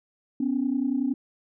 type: tone pair together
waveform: sine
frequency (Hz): 250.5 / 281.2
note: B3 / C#4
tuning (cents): +25 / +25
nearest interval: major second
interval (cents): 200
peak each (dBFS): -25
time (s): 0.4-1.14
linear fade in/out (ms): 5
effects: tanh soft clip ceiling -15 dBFS